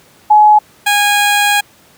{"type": "tone pair in turn", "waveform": ["sine", "15% pulse"], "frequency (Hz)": [846, 821.4], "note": ["G#5", "G#5"], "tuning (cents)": [32, -19], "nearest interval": "minor second", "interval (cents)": 51, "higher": "first", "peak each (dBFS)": -3, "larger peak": "neither", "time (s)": [[0.3, 0.59], [0.86, 1.61]], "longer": "second", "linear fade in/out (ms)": 10, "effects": ["pink hiss -46 dBFS RMS until 1.97 s", "high-pass 100 Hz 12 dB/octave"]}